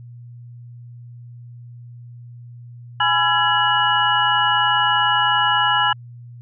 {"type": "tone cluster", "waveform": "sine", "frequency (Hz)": [834, 997, 1355, 1678, 2925], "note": ["G#5", "B5", "E6", "G#6", "F#7"], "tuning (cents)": [7, 16, 47, 17, -21], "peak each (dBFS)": -21, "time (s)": [3, 5.93], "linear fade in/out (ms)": 5, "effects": ["added 120 Hz sine -36 dBFS peak until 6.41 s"]}